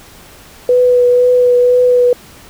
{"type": "tone with vibrato", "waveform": "sine", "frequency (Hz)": 493.9, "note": "B4", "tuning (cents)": 0, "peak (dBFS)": -6, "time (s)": [0.69, 2.13], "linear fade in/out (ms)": 2, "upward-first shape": "triangle", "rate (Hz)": 2, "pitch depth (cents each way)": 16, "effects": ["pink hiss -39 dBFS RMS until 2.49 s"]}